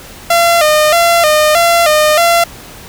sawtooth tone with vibrato, 645 Hz, E5, 38 cents flat, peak -3 dBFS, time 0.3-2.44 s, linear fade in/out 5 ms, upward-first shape square, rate 1.6 Hz, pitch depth 98 cents each way, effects pink hiss -33 dBFS RMS until 2.88 s

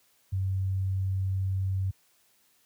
sine tone, 95.4 Hz, G2, 47 cents flat, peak -25 dBFS, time 0.32-1.91 s, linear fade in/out 10 ms, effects white hiss -66 dBFS RMS until 2.65 s + high-pass 60 Hz 12 dB/octave

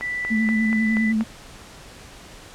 sine tone with pitch glide, 1975.5 to 1991.5 Hz, B6 to B6, 0 to +14 cents, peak -24 dBFS, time 0.01-1.13 s, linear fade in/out 20 ms, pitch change +14 cents, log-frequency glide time 0.21-0.72 s
click train, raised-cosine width 0.5 ms, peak -16 dBFS, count 6, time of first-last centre 0.01-1.209 s, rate 4.17 Hz
sine tone with vibrato, 220 Hz, A3, in tune, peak -18 dBFS, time 0.3-1.24 s, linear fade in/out 20 ms, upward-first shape sine, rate 10 Hz, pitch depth 37 cents each way
effects pink hiss -43 dBFS RMS until 2.54 s + low-pass 9000 Hz 12 dB/octave

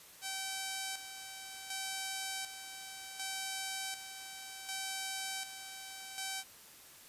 5% pulse tone with tremolo, 771 Hz, G5, 29 cents flat, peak -26 dBFS, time 0.21-6.44 s, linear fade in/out 50 ms, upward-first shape square, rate 0.67 Hz, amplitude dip 60%, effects white hiss -56 dBFS RMS until 7.08 s + resampled to 32000 Hz

